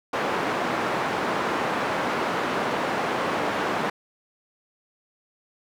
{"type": "band-pass noise", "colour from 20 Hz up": "white", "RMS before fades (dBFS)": -26, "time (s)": [0.13, 3.9], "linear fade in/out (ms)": 5, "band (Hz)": [190, 1200], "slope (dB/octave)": 12, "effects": []}